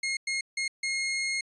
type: tone bursts at uneven times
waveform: sawtooth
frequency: 2149 Hz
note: C7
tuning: 46 cents sharp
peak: -24 dBFS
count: 4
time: 0.03-0.17 / 0.27-0.41 / 0.57-0.68 / 0.83-1.41 s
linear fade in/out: 5 ms
effects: resampled to 22050 Hz